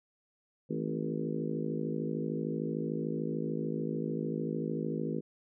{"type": "harmonic tone with a mistuned harmonic", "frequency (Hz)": 53.4, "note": "G#1", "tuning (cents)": 49, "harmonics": [3, 4, 5, 6, 7, 8, 9], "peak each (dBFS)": [-37, -38, -39, -40, -40, -41, -42], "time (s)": [0.69, 5.21], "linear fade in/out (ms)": 20, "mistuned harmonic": 4, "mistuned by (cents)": 50, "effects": []}